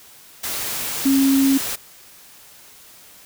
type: tone in noise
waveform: sine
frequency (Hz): 271.7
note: C#4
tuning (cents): -35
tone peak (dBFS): -13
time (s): 1.05-1.58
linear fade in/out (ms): 10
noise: white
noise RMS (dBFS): -26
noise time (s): 0.43-1.76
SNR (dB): +10
effects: white hiss -46 dBFS RMS until 3.25 s